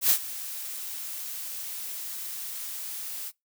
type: noise with ADSR envelope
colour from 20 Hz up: blue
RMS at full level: -19 dBFS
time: 0.01-3.32 s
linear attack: 94 ms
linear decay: 76 ms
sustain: -17 dB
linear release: 46 ms
effects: noise-tail reverb RT60 0.2 s tail -25 dB re dry